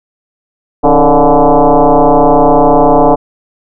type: tone with frequency modulation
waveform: sine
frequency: 130 Hz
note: C3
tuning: 11 cents flat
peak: -3 dBFS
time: 0.83-3.16 s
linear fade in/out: 20 ms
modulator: 146 Hz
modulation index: 5.6
effects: none